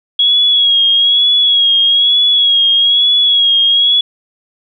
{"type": "tone with vibrato", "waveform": "sine", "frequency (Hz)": 3322, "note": "G#7", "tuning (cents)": 0, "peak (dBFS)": -7, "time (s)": [0.19, 4.01], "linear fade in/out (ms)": 5, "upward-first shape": "sine", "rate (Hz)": 1.1, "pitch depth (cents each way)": 42, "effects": []}